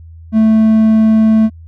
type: tone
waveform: triangle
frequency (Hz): 219.8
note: A3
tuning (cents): -2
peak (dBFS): -4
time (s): 0.32-1.5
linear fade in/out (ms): 50
effects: added 82 Hz sine -32 dBFS peak until 1.67 s